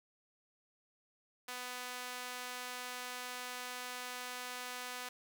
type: tone with high-pass filter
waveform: sawtooth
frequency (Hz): 248.9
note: B3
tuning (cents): +14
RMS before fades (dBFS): -44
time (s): 1.48-5.09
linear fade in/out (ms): 5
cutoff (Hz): 1000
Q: 0.61
effects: none